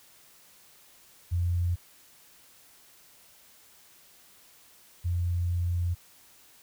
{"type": "tone pair in turn", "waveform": "sine", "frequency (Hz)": [87.31, 87.31], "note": ["F2", "F2"], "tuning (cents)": [0, 0], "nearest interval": "unison", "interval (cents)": 0, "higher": "neither", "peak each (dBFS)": [-24, -25], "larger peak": "first", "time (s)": [[1.31, 1.76], [5.04, 5.95]], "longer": "second", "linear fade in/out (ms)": 20, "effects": ["white hiss -57 dBFS RMS until 6.62 s"]}